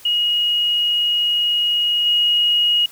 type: tone with level steps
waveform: sine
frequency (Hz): 2886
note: F#7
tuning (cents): -44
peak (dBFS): -15 / -13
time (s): 0.05-2.86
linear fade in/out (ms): 5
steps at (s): 2.05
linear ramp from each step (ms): 20
effects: white hiss -44 dBFS RMS until 2.91 s